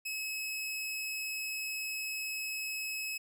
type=tone; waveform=sawtooth; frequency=2573 Hz; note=E7; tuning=43 cents flat; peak=-32 dBFS; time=0.05-3.18 s; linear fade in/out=10 ms; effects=none